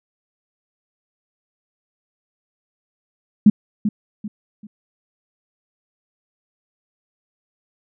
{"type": "tone with echo", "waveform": "sine", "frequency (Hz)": 210, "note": "G#3", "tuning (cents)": 19, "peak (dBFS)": -5, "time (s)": [3.46, 3.5], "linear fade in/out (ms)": 5, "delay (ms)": 390, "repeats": 3, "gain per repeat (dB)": -10, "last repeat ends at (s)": 4.67, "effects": []}